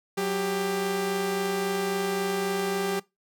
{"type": "tone pair together", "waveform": "sawtooth", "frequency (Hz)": [186.1, 395.9], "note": ["F#3", "G4"], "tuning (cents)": [10, 17], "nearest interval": "octave + minor second", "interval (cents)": 1307, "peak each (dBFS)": [-27, -23], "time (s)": [0.17, 3], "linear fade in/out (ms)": 10, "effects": ["noise-tail reverb RT60 0.2 s tail -22 dB re dry"]}